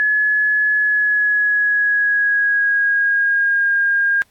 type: tone with pitch glide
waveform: sine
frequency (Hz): 1702 to 1615.8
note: G#6 to G#6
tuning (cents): +42 to -48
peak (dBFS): -13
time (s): 0-4.22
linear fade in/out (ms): 0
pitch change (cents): -90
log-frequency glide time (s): 0.74-3.74
effects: pink hiss -57 dBFS RMS until 4.3 s + AAC 64 kbps